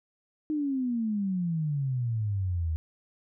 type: exponential sweep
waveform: sine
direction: down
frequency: 311.1 to 77.5 Hz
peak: -26 dBFS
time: 0.5-2.76 s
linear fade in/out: 0 ms
effects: none